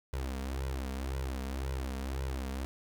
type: tone with flanger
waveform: sawtooth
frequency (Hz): 66.2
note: C2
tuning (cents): +21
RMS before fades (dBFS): -36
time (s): 0.13-2.65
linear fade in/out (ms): 0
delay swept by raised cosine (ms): 2 to 4.4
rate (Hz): 1.9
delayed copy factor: +1
effects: none